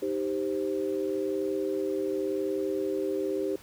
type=chord; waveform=sine; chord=C minor; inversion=first; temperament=equal; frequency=311.1 / 392 / 523.3 Hz; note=Eb4 / G4 / C5; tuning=0 / 0 / 0 cents; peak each=-33 / -29 / -34 dBFS; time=0.02-3.56 s; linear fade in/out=5 ms; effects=pink hiss -52 dBFS RMS until 3.62 s + high-pass 60 Hz 12 dB/octave